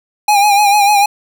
square tone with vibrato, 819 Hz, G#5, 24 cents flat, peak -8 dBFS, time 0.28-1.06 s, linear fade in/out 5 ms, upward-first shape sine, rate 6.7 Hz, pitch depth 52 cents each way, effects none

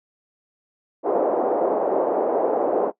pink band-pass noise, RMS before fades -21 dBFS, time 1.03-2.92 s, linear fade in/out 50 ms, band 380 to 740 Hz, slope 24 dB/octave, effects noise-tail reverb RT60 0.1 s tail -19 dB re dry

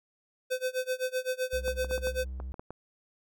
square tone with tremolo, 511 Hz, C5, 41 cents flat, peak -27 dBFS, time 0.5-2.25 s, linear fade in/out 20 ms, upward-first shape sine, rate 7.8 Hz, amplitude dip 95%
triangle tone with pitch glide, 63.7 to 64.33 Hz, C2 to C2, -46 to -29 cents, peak -33 dBFS, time 1.53-2.52 s, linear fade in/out 0 ms, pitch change +17 cents, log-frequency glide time 1.64-2.27 s
clicks, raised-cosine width 1 ms, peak -26 dBFS, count 9, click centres 1.68 / 1.846 / 1.911 / 1.979 / 2.071 / 2.401 / 2.542 / 2.595 / 2.706 s
effects none

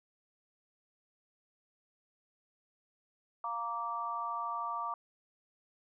harmonic tone, 233.1 Hz, A#3, in tune, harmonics 3 / 4 / 5, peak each -43 / -39 / -36 dBFS, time 3.44-4.94 s, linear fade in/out 2 ms, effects none

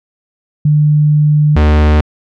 sine / 45% pulse tone pair in turn, 150 / 75.46 Hz, D3 / D2, +37 / +48 cents, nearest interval octave, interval 1189 cents, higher first, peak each -6 dBFS, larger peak neither, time 0.65-1.56 / 1.56-2.01 s, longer first, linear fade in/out 5 ms, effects low-pass 3000 Hz 12 dB/octave

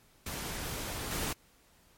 pink noise with level steps, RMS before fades -38 / -34 dBFS, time 0.26-1.33 s, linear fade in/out 5 ms, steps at 1.11 s, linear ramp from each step 2 ms, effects pink hiss -64 dBFS RMS until 1.97 s + MP3 64 kbps

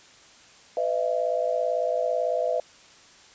sine tone cluster, 501 / 615 / 673 Hz, B4 / D#5 / E5, +25 / -20 / +36 cents, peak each -27 dBFS, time 0.77-2.6 s, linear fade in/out 2 ms, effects white hiss -52 dBFS RMS until 3.34 s + resampled to 16000 Hz

